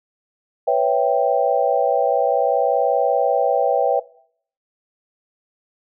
sine chord, C# half-diminished seventh, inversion third, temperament equal, 493.9 / 554.4 / 659.3 / 784 Hz, B4 / C#5 / E5 / G5, 0 / 0 / 0 / 0 cents, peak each -20 dBFS, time 0.67-4 s, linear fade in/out 10 ms, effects noise-tail reverb RT60 0.6 s tail -20 dB re dry

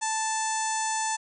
harmonic tone, 880 Hz, A5, in tune, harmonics 1 / 2 / 3 / 4 / 5 / 6 / 7 / 8 / 9 / 10, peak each -28 / -35 / -41 / -43 / -42 / -44 / -35 / -36 / -38 / -40 dBFS, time 0.01-1.17 s, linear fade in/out 20 ms, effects none

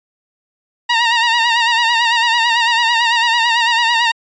15% pulse tone with vibrato, 933 Hz, A#5, 1 cent sharp, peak -5 dBFS, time 0.89-4.12 s, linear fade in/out 10 ms, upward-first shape sine, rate 9 Hz, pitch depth 60 cents each way, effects resampled to 16000 Hz

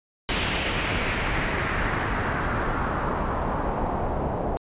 pink noise with low-pass filter sweep, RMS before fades -26 dBFS, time 0.29-4.57 s, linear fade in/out 0 ms, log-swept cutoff 3100 to 710 Hz, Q 2, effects resampled to 8000 Hz

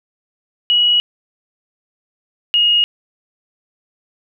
sine tone pair in turn, 2915 / 2870 Hz, F#7 / F7, -26 / +47 cents, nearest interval unison, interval 27 cents, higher first, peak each -10 dBFS, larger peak neither, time 0.7-1 / 2.54-2.84 s, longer neither, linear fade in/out 0 ms, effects none

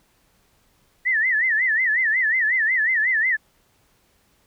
sine tone with vibrato, 1887 Hz, A#6, 21 cents sharp, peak -17 dBFS, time 1.05-3.37 s, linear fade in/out 20 ms, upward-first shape sine, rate 5.5 Hz, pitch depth 170 cents each way, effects pink hiss -62 dBFS RMS until 4.46 s

